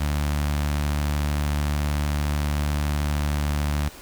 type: tone with notch filter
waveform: sawtooth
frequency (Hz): 73.42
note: D2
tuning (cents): 0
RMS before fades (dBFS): -24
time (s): 0-3.89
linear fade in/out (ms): 10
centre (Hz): 420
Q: 1.3
effects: pink hiss -43 dBFS RMS until 4.01 s